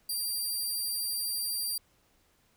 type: tone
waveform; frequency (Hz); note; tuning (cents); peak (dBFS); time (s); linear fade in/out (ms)
15% pulse; 4728; D8; +11; -24; 0.09-1.78; 5
effects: pink hiss -68 dBFS RMS until 2.56 s